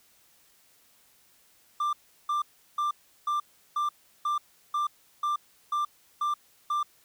triangle tone bursts, 1185 Hz, D6, 15 cents sharp, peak -23 dBFS, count 11, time 1.8-6.83 s, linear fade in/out 5 ms, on 130 ms, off 360 ms, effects white hiss -62 dBFS RMS until 7.04 s

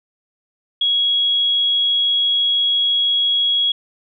sine tone, 3322 Hz, G#7, in tune, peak -14 dBFS, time 0.81-3.72 s, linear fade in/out 5 ms, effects none

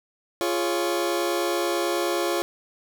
sawtooth chord, Db major, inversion first, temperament just, 346.5 / 415.8 / 554.4 Hz, F4 / Ab4 / Db5, -14 / +2 / 0 cents, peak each -21 / -26 / -24 dBFS, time 0.41-2.42 s, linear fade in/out 0 ms, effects none

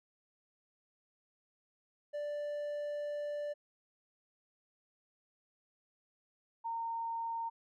triangle / sine tone pair in turn, 587.3 / 918 Hz, D5 / A#5, 0 / -27 cents, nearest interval minor sixth, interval 773 cents, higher second, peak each -34 / -35 dBFS, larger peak first, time 2.13-3.54 / 6.64-7.5 s, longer first, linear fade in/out 20 ms, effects none

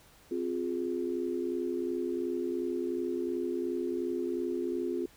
sine chord, F minor, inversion second, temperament equal with one note detuned, 261.6 / 352.5 / 415.3 Hz, C4 / F4 / Ab4, 0 / +16 / 0 cents, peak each -36 / -32 / -37 dBFS, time 0.31-5.06 s, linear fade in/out 5 ms, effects pink hiss -59 dBFS RMS until 5.16 s

